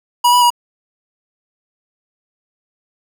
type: tone with pitch steps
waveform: square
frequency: 969 / 981 / 962 Hz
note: B5 / B5 / B5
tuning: -33 / -12 / -46 cents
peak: -9 dBFS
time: 0.24-0.504 s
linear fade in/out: 10 ms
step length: 88 ms
effects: none